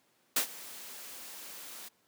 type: noise with ADSR envelope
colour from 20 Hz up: white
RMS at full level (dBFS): -26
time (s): 0.36-1.89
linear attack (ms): 6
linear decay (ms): 94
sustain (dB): -20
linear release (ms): 14
effects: pink hiss -70 dBFS RMS until 2.07 s + high-pass 200 Hz 12 dB/octave